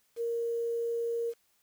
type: tone with quantisation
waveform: sine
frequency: 466.2 Hz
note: A#4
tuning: in tune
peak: -29 dBFS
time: 0.16-1.34 s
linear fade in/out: 50 ms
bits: 9
effects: white hiss -71 dBFS RMS until 1.62 s